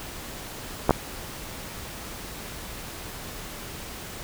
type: clicks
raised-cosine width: 1 ms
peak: -3 dBFS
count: 2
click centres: 0.894 / 0.908 s
effects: pink hiss -38 dBFS RMS until 4.23 s